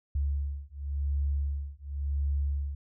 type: beating tone pair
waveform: sine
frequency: 70.3 / 71.22 Hz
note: C#2 / C#2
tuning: +25 / +47 cents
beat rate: 0.92 Hz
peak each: -31 dBFS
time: 0.15-2.75 s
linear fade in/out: 5 ms
effects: none